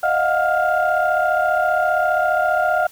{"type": "tone cluster", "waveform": "sine", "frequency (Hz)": [619, 698, 733, 1404], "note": ["D#5", "F5", "F#5", "F6"], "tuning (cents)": [-9, -1, -16, 9], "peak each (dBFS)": -20, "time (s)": [0.03, 2.87], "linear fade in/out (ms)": 5, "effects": ["tanh soft clip ceiling -8 dBFS", "white hiss -47 dBFS RMS until 2.91 s"]}